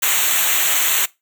white noise with comb filter, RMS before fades -17 dBFS, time 0.02-1.06 s, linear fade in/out 10 ms, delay 0.2 ms, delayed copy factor -0.95, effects noise-tail reverb RT60 0.2 s tail -20 dB re dry

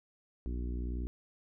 harmonic tone, 60.7 Hz, B1, 29 cents flat, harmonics 1 / 2 / 3 / 4 / 5 / 6 / 7, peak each -34 / -48 / -49 / -45 / -47 / -50 / -59 dBFS, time 0.46-1.07 s, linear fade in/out 0 ms, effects none

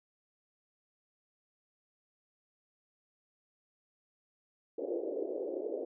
white band-pass noise, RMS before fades -37 dBFS, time 4.78-5.85 s, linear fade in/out 5 ms, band 320 to 540 Hz, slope 48 dB/octave, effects none

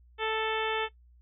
harmonic tone, 440 Hz, A4, in tune, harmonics 1 / 2 / 3 / 4 / 5 / 6 / 7 / 8, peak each -31 / -34 / -36 / -37 / -38 / -39 / -39 / -40 dBFS, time 0.18-0.89 s, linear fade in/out 50 ms, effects noise-tail reverb RT60 0.1 s tail -17 dB re dry + added 60 Hz sine -55 dBFS peak until 1.21 s

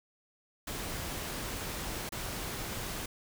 pink noise with dropouts, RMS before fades -38 dBFS, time 0.67-3.06 s, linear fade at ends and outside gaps 5 ms, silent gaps 2.092-2.121 s, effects none

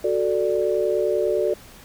sine chord, D major, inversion first, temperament equal, 370 / 440 / 587.3 Hz, F#4 / A4 / D5, 0 / 0 / 0 cents, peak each -23 dBFS, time 0.04-1.54 s, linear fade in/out 5 ms, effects pink hiss -46 dBFS RMS until 1.84 s

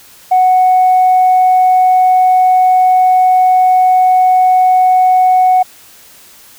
sine tone, 740 Hz, F#5, in tune, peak -4 dBFS, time 0.31-5.63 s, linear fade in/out 10 ms, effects tanh soft clip ceiling -2 dBFS + white hiss -40 dBFS RMS until 6.58 s

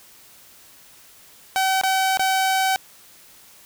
sawtooth tone with dropouts, 763 Hz, G5, 47 cents flat, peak -14 dBFS, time 1.56-2.76 s, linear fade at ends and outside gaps 0 ms, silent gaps 1.813-1.835 / 2.172-2.195 s, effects white hiss -49 dBFS RMS until 3.65 s

